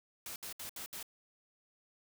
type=noise bursts; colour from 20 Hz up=white; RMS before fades=-44 dBFS; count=5; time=0.26-1.028 s; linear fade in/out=2 ms; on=100 ms; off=67 ms; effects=none